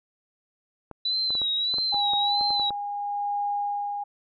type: clicks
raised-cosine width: 1 ms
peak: -24 dBFS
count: 12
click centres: 0.913 / 1.305 / 1.352 / 1.417 / 1.741 / 1.784 / 1.944 / 2.135 / 2.411 / 2.506 / 2.597 / 2.706 s
type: tone with vibrato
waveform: sine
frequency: 3951 Hz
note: B7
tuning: in tune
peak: -23 dBFS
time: 1.05-2.7 s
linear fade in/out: 5 ms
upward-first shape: sine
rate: 1.6 Hz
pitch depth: 70 cents each way
type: tone with tremolo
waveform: sine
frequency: 816 Hz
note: G#5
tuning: 31 cents flat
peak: -24 dBFS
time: 1.92-4.04 s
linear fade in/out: 10 ms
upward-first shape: sine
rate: 0.81 Hz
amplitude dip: 40%
effects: none